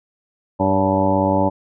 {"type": "harmonic tone with a mistuned harmonic", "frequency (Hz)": 97, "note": "G2", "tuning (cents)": -18, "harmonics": [1, 2, 3, 4, 5, 6, 7, 8, 9, 10], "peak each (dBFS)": [-24, -22, -21, -28, -30, -20, -29, -29, -21, -28], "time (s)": [0.59, 1.5], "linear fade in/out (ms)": 20, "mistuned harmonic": 6, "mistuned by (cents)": -37, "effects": []}